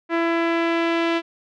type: tone with low-pass filter sweep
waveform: sawtooth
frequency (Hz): 334.4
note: E4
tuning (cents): +25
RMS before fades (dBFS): -21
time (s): 0.09-1.22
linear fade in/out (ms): 50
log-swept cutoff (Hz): 2000 to 3000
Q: 1.6
effects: none